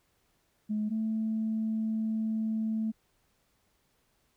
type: tone pair in turn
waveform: sine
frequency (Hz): 212.6 / 220.2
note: G#3 / A3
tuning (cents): +41 / +2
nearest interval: minor second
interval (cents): 61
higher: second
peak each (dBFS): -27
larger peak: neither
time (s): 0.69-0.9 / 0.9-2.92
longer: second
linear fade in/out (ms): 20
effects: tanh soft clip ceiling -23 dBFS + pink hiss -72 dBFS RMS until 4.36 s